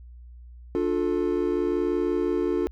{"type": "chord", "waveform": "triangle", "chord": "D minor", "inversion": "none", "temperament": "equal with one note detuned", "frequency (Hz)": [293.7, 354.5, 440], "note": ["D4", "F4", "A4"], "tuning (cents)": [0, 26, 0], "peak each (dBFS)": [-26, -23, -26], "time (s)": [0.75, 2.67], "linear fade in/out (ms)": 0, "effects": ["added 60 Hz sine -42 dBFS peak until 2.71 s"]}